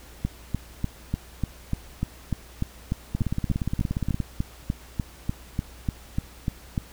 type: two click trains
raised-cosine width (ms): 5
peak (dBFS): -13 / -12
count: 19 / 23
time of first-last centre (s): 3.15-4.203 / 0.25-6.778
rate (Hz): 17.1 / 3.37
effects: added 60 Hz sine -47 dBFS peak until 6.92 s + pink hiss -49 dBFS RMS until 6.92 s